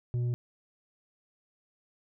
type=tone with tanh clipping; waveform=sine; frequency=121.4 Hz; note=B2; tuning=29 cents flat; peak=-28 dBFS; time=0.14-0.34 s; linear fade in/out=0 ms; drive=5 dB; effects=none